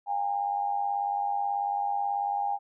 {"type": "tone with amplitude modulation", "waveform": "sine", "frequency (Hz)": 810, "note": "G#5", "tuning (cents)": -43, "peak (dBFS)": -23, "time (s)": [0.06, 2.59], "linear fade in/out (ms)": 50, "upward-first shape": "sine", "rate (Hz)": 98.3, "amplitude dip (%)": 65, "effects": []}